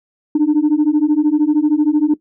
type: beating tone pair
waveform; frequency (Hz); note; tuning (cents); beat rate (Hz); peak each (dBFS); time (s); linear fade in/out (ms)
sine; 293.7 / 306.7; D4 / D#4; 0 / -25; 13; -12; 0.35-2.14; 5
effects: noise-tail reverb RT60 0.1 s tail -18 dB re dry + tanh soft clip ceiling -7 dBFS